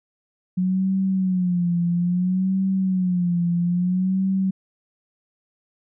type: tone with vibrato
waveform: sine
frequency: 181.7 Hz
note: F#3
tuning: 31 cents flat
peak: -18 dBFS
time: 0.57-4.51 s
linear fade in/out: 10 ms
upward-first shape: sine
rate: 0.6 Hz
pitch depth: 91 cents each way
effects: none